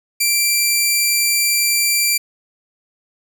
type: tone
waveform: 10% pulse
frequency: 2354 Hz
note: D7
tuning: 3 cents sharp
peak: -5 dBFS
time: 0.2-2.18 s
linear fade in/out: 10 ms
effects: none